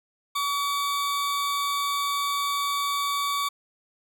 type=tone pair together; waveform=40% pulse; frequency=1138 / 3613 Hz; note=C#6 / A7; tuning=+45 / +45 cents; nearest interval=octave + minor sixth; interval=2000 cents; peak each=-24 / -32 dBFS; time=0.35-3.49 s; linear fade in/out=10 ms; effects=none